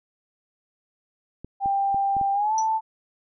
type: clicks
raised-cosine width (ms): 3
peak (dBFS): -24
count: 5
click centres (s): 1.446 / 1.659 / 1.945 / 2.167 / 2.213
type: tone with pitch glide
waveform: sine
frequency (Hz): 791 to 882.8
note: G5 to A5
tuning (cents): +15 to +5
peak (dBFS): -20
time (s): 1.6-2.81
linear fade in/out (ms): 50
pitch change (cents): +190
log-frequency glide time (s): 2.33-2.55
type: tone with exponential decay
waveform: sine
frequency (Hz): 5880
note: F#8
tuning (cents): -12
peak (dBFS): -24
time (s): 2.58-2.68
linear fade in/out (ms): 2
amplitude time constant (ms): 21
effects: none

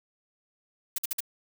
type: noise bursts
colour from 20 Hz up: blue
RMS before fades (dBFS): -29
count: 4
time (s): 0.96-1.205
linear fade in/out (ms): 5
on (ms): 23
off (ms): 51
effects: none

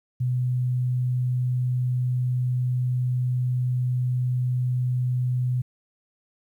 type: tone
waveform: sine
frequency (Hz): 125.4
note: B2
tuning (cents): +27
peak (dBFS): -21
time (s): 0.2-5.62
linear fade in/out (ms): 10
effects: 10-bit

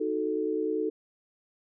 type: chord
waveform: sine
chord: D# diminished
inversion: none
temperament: equal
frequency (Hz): 311.1 / 370 / 440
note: D#4 / F#4 / A4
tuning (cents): 0 / 0 / 0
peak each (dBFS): -31 / -33 / -29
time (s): 0-0.9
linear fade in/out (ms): 10
effects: none

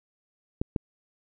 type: clicks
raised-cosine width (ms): 3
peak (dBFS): -13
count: 2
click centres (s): 0.615 / 0.762
effects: none

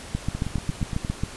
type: two click trains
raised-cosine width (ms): 5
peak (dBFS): -12 / -16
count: 9 / 7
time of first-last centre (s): 0.15-1.235 / 0.35-1.048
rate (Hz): 7.37 / 8.59
effects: pink hiss -40 dBFS RMS until 1.36 s + resampled to 24000 Hz

